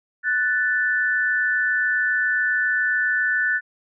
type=tone pair together; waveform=sine; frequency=1487.3 / 1760 Hz; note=F#6 / A6; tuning=+9 / 0 cents; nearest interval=minor third; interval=291 cents; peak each=-21 dBFS; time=0.23-3.61 s; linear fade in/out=50 ms; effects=none